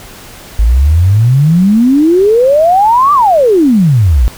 sine exponential two-way sweep, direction up then down, 52 to 1197 to 52 Hz, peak -4 dBFS, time 0.59-4.28 s, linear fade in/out 0 ms, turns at 3.13 s, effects pink hiss -32 dBFS RMS until 4.37 s

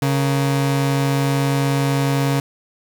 30% pulse tone pair together, 138.39 / 466.2 Hz, C#3 / A#4, -3 / 0 cents, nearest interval octave + major sixth, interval 2103 cents, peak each -14 / -23 dBFS, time 0.02-2.4 s, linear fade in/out 2 ms, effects none

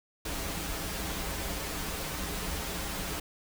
pink noise with comb filter, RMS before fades -35 dBFS, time 0.25-3.2 s, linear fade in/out 5 ms, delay 8.2 ms, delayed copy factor -0.65, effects none

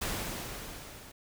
pink noise with level ramp, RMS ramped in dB -33 to -50 dBFS, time 0.01-1.12 s, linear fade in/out 10 ms, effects none

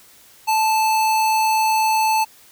square tone, 876 Hz, A5, 8 cents flat, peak -16 dBFS, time 0.47-2.25 s, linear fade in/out 20 ms, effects white hiss -49 dBFS RMS until 2.51 s

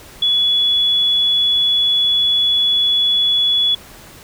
sine tone, 3400 Hz, G#7, 40 cents sharp, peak -12 dBFS, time 0.22-3.75 s, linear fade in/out 5 ms, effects pink hiss -40 dBFS RMS until 4.23 s

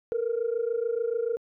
sine tone pair together, 452.6 / 479.5 Hz, A4 / A#4, +49 / +49 cents, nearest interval minor second, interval 100 cents, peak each -27 dBFS, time 0.12-1.37 s, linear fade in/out 0 ms, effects tanh soft clip ceiling -20 dBFS

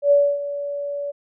sine tone with ADSR envelope, 572 Hz, D5, 46 cents flat, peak -10 dBFS, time 0.02-1.12 s, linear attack 92 ms, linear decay 270 ms, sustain -14 dB, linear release 21 ms, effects none

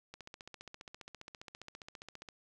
click train, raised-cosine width 0.2 ms, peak -30 dBFS, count 33, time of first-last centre 0.14-2.288 s, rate 14.9 Hz, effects none

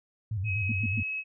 sine tone with vibrato, 100.8 Hz, G2, 49 cents sharp, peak -28 dBFS, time 0.31-1.03 s, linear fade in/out 5 ms, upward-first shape square, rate 8.1 Hz, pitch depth 130 cents each way
sine tone with pitch glide, 2549 to 2567 Hz, D#7 to E7, +41 to -47 cents, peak -30 dBFS, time 0.44-1.24 s, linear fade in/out 50 ms, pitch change +12 cents, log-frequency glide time 0.7-0.91 s
sine tone bursts, 226.5 Hz, A#3, 50 cents flat, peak -29 dBFS, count 3, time 0.69-1.003 s, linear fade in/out 5 ms, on 31 ms, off 110 ms
effects none

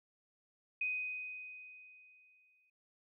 sine tone with exponential decay, 2502 Hz, D#7, 9 cents sharp, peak -32 dBFS, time 0.81-2.7 s, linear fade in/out 5 ms, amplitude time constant 410 ms, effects none

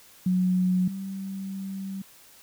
sine tone pair in turn, 183.2 / 193.42 Hz, F#3 / G3, -17 / -23 cents, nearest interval minor second, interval 94 cents, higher second, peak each -20 / -31 dBFS, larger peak first, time 0.26-0.88 / 0.88-2.02 s, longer second, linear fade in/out 5 ms, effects white hiss -53 dBFS RMS until 2.42 s

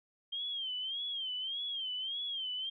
sine tone with vibrato, 3177 Hz, G7, 23 cents sharp, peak -35 dBFS, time 0.32-2.7 s, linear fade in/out 10 ms, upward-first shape sine, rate 1.7 Hz, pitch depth 110 cents each way, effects none

